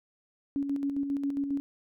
sine tone with tremolo, 280.1 Hz, C#4, 18 cents sharp, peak -26 dBFS, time 0.56-1.6 s, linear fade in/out 0 ms, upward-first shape square, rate 7.4 Hz, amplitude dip 45%, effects none

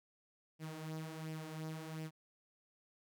sawtooth tone with flanger, 158.1 Hz, D#3, 28 cents sharp, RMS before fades -45 dBFS, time 0.59-2.11 s, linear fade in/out 50 ms, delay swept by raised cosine 0.37 to 6.17 ms, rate 1.4 Hz, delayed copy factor +0.55, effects none

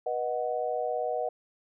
sine chord, B major, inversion none, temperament equal with one note detuned, 487.1 / 622.3 / 740 Hz, B4 / D#5 / F#5, -24 / 0 / 0 cents, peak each -32 dBFS, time 0.06-1.29 s, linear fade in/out 5 ms, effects none

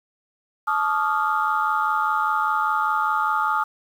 sine tone cluster, 867 / 1147 / 1232 / 1397 Hz, A5 / D6 / D#6 / F6, -26 / -41 / -17 / 0 cents, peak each -24 / -28 / -22 / -25 dBFS, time 0.67-3.64 s, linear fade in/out 10 ms, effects tanh soft clip ceiling -10 dBFS + 8-bit

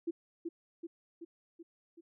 sine tone with echo, 336 Hz, E4, 33 cents sharp, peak -31 dBFS, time 0.07-0.11 s, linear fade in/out 10 ms, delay 380 ms, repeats 5, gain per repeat -4 dB, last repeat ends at 2.01 s, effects none

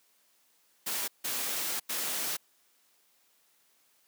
white noise bursts at uneven times, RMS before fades -33 dBFS, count 3, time 0.86-1.08 / 1.24-1.8 / 1.89-2.37 s, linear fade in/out 10 ms, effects white hiss -68 dBFS RMS until 4.07 s + high-pass 200 Hz 12 dB/octave

